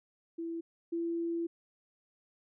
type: tone pair in turn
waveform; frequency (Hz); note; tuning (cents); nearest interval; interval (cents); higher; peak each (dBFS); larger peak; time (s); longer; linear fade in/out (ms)
sine; 332.6 / 336.5; E4 / E4; +16 / +36; unison; 20; second; -35 / -31; second; 0.38-0.61 / 0.92-1.47; second; 10
effects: none